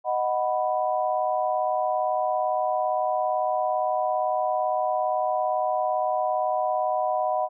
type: chord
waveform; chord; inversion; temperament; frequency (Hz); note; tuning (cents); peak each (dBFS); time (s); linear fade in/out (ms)
sine; B major; first; equal; 622.3 / 740 / 987.8; D#5 / F#5 / B5; 0 / 0 / 0; -26 / -25 / -29; 0.04-7.49; 50
effects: none